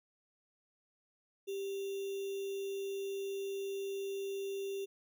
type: tone with sample-and-hold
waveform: sine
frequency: 392.8 Hz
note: G4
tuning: 4 cents sharp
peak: -36 dBFS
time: 1.47-4.86 s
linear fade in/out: 20 ms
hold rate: 3150 Hz
effects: none